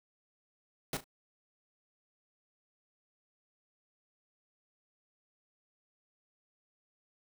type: noise with echo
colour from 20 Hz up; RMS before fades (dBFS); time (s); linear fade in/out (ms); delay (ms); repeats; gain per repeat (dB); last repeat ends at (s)
pink; -35; 0.93-0.97; 2; 36; 2; -13; 1.042
effects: none